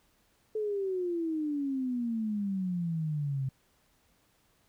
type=exponential sweep; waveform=sine; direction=down; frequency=437.1 to 130.81 Hz; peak=-29 dBFS; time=0.55-3.49 s; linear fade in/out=5 ms; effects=pink hiss -69 dBFS RMS until 4.68 s